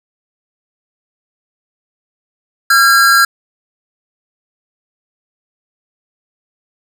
square tone pair together, 1368.1 / 1627 Hz, F6 / G#6, -36 / -36 cents, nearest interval minor third, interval 300 cents, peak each -10 dBFS, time 2.7-3.25 s, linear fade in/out 5 ms, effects none

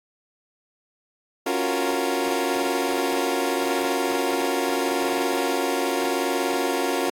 25% pulse chord, Gb major seventh, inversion second, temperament equal, 277.2 / 349.2 / 370 / 466.2 Hz, Db4 / F4 / Gb4 / Bb4, 0 / 0 / 0 / 0 cents, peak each -24 dBFS, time 1.46-7.1 s, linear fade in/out 5 ms, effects AAC 48 kbps

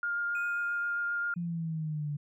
sine tone with vibrato, 1409 Hz, F6, 15 cents sharp, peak -29 dBFS, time 0.03-1.34 s, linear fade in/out 2 ms, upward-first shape triangle, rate 7.5 Hz, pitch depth 11 cents each way
triangle tone with exponential decay, 2489 Hz, D#7, in tune, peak -38 dBFS, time 0.35-1.46 s, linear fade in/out 2 ms, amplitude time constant 240 ms
sine exponential sweep, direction down, 174.61 to 144.9 Hz, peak -31 dBFS, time 1.36-2.17 s, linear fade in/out 10 ms
effects none

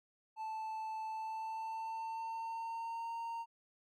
triangle tone with pitch glide, 878 to 922.2 Hz, A5 to A#5, -4 to -19 cents, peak -37 dBFS, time 0.36-3.46 s, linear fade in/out 50 ms, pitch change +85 cents, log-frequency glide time 1.08-3.14 s, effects none

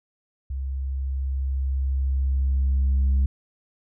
sine tone with level ramp, 67 Hz, C2, 42 cents sharp, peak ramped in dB -26 to -14 dBFS, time 0.5-3.26 s, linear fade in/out 5 ms, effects tanh soft clip ceiling -16 dBFS

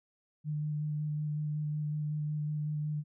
sine tone with vibrato, 150.6 Hz, D3, 44 cents sharp, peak -31 dBFS, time 0.44-3.04 s, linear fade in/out 50 ms, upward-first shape square, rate 5.4 Hz, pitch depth 11 cents each way, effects none

